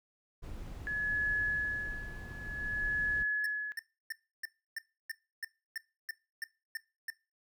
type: noise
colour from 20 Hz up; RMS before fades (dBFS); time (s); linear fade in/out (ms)
brown; -44; 0.42-3.24; 20
type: tone with tremolo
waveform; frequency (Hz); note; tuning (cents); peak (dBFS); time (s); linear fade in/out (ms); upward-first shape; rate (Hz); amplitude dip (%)
sine; 1699; G#6; +39; -28; 0.87-3.72; 0; sine; 0.55; 90
type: tone bursts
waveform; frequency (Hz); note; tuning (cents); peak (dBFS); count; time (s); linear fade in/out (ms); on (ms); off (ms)
square; 1796; A6; +35; -36; 12; 3.44-7.102; 2; 21; 310
effects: noise-tail reverb RT60 0.3 s tail -21 dB re dry